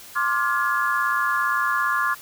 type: chord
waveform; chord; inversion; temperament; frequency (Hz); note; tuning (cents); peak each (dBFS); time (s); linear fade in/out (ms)
sine; D half-diminished seventh; third; just; 1057.2 / 1174.7 / 1409.6 / 1691.5; C6 / D6 / F6 / Ab6; +18 / 0 / +16 / +31; -25; 0.15-2.15; 20
effects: white hiss -43 dBFS RMS until 2.21 s